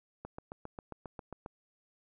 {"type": "click train", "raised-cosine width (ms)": 1, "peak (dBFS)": -28, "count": 10, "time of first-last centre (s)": [0.25, 1.461], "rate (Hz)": 7.43, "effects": []}